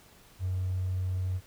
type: tone with hard clipping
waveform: triangle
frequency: 92.5 Hz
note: F#2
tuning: in tune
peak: -28 dBFS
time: 0.39-1.41 s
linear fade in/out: 50 ms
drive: 3 dB
effects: pink hiss -57 dBFS RMS until 1.46 s